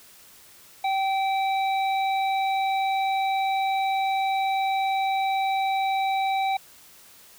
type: harmonic tone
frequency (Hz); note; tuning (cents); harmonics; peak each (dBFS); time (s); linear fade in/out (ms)
774; G5; -22; 1 / 3 / 5; -22 / -32 / -36; 0.84-6.57; 5
effects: white hiss -51 dBFS RMS until 7.38 s